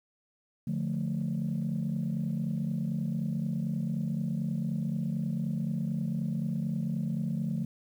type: chord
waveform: sine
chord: D minor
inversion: none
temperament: just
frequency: 146.83 / 176.2 / 220.2 Hz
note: D3 / F3 / A3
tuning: 0 / +16 / +2 cents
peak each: -32 dBFS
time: 0.67-7.65 s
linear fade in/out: 5 ms
effects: tanh soft clip ceiling -23 dBFS + 10-bit